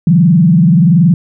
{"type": "tone with frequency modulation", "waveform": "sine", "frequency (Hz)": 169.7, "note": "F3", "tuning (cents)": -49, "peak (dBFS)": -4, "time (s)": [0.07, 1.14], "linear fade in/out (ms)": 2, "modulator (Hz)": 21.1, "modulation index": 1.1, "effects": []}